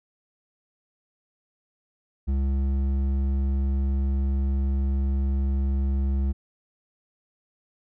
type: tone with hard clipping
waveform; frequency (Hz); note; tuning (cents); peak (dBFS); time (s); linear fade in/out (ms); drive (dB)
sine; 67.8; C#2; -38; -23; 2.27-6.33; 20; 8
effects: none